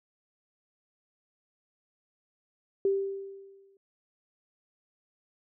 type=tone with exponential decay; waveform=sine; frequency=392 Hz; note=G4; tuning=in tune; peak=-21 dBFS; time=2.85-3.77 s; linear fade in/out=2 ms; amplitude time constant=200 ms; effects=none